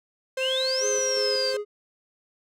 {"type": "tone", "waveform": "45% pulse", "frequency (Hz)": 523.3, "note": "C5", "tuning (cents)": 0, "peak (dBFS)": -26, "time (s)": [0.37, 1.57], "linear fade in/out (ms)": 5}
{"type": "exponential two-way sweep", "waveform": "sine", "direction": "up then down", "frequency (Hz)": [2516, 6300, 4542], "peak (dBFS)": -25, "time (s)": [0.38, 1.54], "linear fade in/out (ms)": 50, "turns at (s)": 0.87}
{"type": "tone with tremolo", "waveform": "triangle", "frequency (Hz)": 415.6, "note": "G#4", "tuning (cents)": 1, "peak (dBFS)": -25, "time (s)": [0.8, 1.65], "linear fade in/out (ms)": 50, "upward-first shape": "square", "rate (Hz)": 2.7, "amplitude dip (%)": 45}
{"effects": ["low-pass 10000 Hz 12 dB/octave"]}